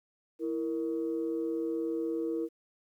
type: tone pair together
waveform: sine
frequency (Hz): 329.7 / 466.2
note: E4 / A#4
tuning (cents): 0 / 0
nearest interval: tritone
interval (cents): 600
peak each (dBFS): -31 / -33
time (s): 0.39-2.49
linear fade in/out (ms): 50
effects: tanh soft clip ceiling -23 dBFS + 11-bit